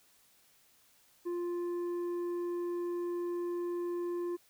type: tone with tanh clipping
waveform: sine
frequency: 349.2 Hz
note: F4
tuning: in tune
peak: -34 dBFS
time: 1.25-4.37 s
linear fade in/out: 20 ms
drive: 6 dB
effects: white hiss -66 dBFS RMS until 4.49 s